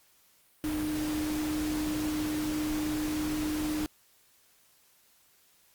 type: tone in noise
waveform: sine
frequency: 304.9 Hz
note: D#4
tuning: 35 cents flat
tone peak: -29 dBFS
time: 0.64-3.86 s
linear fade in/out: 0 ms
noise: pink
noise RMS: -38 dBFS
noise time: 0.64-3.86 s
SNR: +6 dB
effects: white hiss -64 dBFS RMS until 5.74 s + Opus 48 kbps